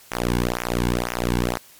sawtooth tone with flanger, 59.9 Hz, A#1, 48 cents sharp, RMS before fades -23 dBFS, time 0.11-1.58 s, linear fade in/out 10 ms, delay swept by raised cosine 0.22 to 1.62 ms, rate 2 Hz, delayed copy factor -1, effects white hiss -49 dBFS RMS until 1.79 s + MP3 96 kbps

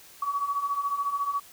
sine beating tone pair, 1123 / 1137 Hz, C#6 / C#6, +22 / +44 cents, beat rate 14 Hz, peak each -32 / -27 dBFS, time 0.22-1.4 s, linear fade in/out 5 ms, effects white hiss -51 dBFS RMS until 1.52 s

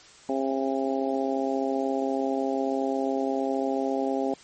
harmonic tone, 134.5 Hz, C3, 48 cents sharp, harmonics 2 / 3 / 4 / 5 / 6, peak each -28 / -30 / -31 / -32 / -33 dBFS, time 0.29-4.34 s, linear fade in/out 2 ms, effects white hiss -51 dBFS RMS until 4.43 s + MP3 32 kbps

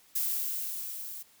violet noise with level ramp, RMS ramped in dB -29 to -42 dBFS, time 0.15-1.23 s, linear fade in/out 10 ms, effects white hiss -61 dBFS RMS until 1.4 s

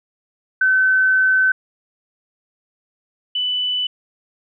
sine tone pair in turn, 1525 / 2987 Hz, G6 / F#7, -48 / +16 cents, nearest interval octave, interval 1164 cents, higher second, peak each -12 / -18 dBFS, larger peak first, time 0.61-1.52 / 3.35-3.87 s, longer first, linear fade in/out 5 ms, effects none

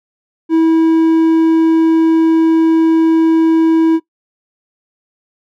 triangle tone, 324.6 Hz, E4, 27 cents flat, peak -5 dBFS, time 0.49-4 s, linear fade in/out 50 ms, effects noise-tail reverb RT60 0.1 s tail -18 dB re dry

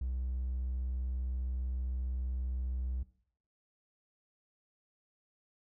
triangle tone, 63.2 Hz, B1, 41 cents sharp, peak -30 dBFS, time 0.01-3.03 s, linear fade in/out 5 ms, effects noise-tail reverb RT60 0.6 s tail -20 dB re dry + tanh soft clip ceiling -27 dBFS

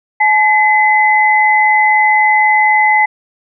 sine tone pair together, 853.9 / 2031 Hz, G#5 / B6, +48 / +48 cents, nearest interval octave + minor third, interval 1500 cents, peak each -10 dBFS, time 0.2-3.06 s, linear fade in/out 10 ms, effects none

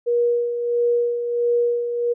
sine tone with tremolo, 477.4 Hz, A#4, 41 cents sharp, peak -15 dBFS, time 0.06-2.14 s, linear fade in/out 20 ms, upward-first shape sine, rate 1.5 Hz, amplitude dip 55%, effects none

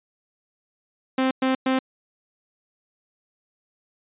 sawtooth tone bursts, 261.6 Hz, C4, in tune, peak -15 dBFS, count 3, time 1.18-1.79 s, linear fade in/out 5 ms, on 130 ms, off 110 ms, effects resampled to 8000 Hz

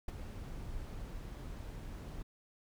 brown noise with ADSR envelope, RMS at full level -35 dBFS, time 0.08-2.23 s, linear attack 5 ms, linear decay 20 ms, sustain -9 dB, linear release 12 ms, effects none

